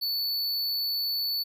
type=tone; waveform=square; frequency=4466 Hz; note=C#8; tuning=12 cents sharp; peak=-27 dBFS; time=0.01-1.44 s; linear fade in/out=20 ms; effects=none